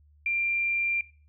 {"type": "tone", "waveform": "sine", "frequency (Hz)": 2377, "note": "D7", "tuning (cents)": 20, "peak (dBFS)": -24, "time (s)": [0.26, 1.01], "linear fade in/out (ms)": 2, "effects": ["noise-tail reverb RT60 0.4 s tail -19 dB re dry", "added 74 Hz sine -56 dBFS peak until 1.28 s"]}